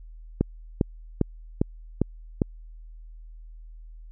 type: click train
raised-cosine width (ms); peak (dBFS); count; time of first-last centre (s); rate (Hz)
3; -7; 6; 0.41-2.418; 2.49
effects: added 40 Hz sine -41 dBFS peak until 4.11 s